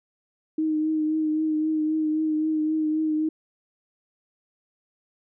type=tone with vibrato; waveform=sine; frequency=311.1 Hz; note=D#4; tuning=in tune; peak=-21 dBFS; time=0.58-3.29 s; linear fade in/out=5 ms; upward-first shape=triangle; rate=3.8 Hz; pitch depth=28 cents each way; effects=none